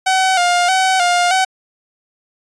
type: tone with vibrato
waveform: sawtooth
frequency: 731 Hz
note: F#5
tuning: 21 cents flat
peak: -8 dBFS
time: 0.06-1.45 s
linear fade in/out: 10 ms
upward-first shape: square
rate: 1.6 Hz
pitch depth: 59 cents each way
effects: resampled to 22050 Hz